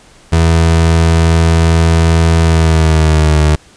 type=tone with pitch glide; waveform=30% pulse; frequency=82.41 to 76.45 Hz; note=E2 to D#2; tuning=0 to -30 cents; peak=-4 dBFS; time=0.32-3.56 s; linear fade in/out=10 ms; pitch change=-130 cents; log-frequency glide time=2.43-3.39 s; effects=pink hiss -43 dBFS RMS until 3.76 s + resampled to 22050 Hz